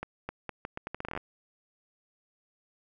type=accelerating click train; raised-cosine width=0.5 ms; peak=-20 dBFS; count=15; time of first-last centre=0.03-1.175 s; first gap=260 ms; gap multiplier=0.78; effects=none